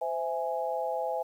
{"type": "chord", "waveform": "sine", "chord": "C augmented", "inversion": "none", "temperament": "equal with one note detuned", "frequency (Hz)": [515.7, 659.3, 830.6], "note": ["C5", "E5", "G#5"], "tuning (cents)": [-25, 0, 0], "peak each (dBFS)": [-33, -33, -33], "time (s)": [0.01, 1.23], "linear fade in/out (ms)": 10, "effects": ["10-bit"]}